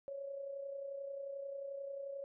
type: tone with amplitude modulation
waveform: sine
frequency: 554.4 Hz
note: C#5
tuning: in tune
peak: -39 dBFS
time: 0.08-2.24 s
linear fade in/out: 0 ms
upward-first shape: sine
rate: 31.3 Hz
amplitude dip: 50%
effects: none